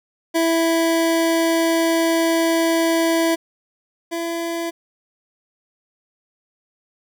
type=tone pair in turn; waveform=25% pulse; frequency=330 / 335.8 Hz; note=E4 / E4; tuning=+2 / +32 cents; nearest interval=unison; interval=30 cents; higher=second; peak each=-12 / -19 dBFS; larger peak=first; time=0.34-3.36 / 4.11-4.71 s; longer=first; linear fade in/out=20 ms; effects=none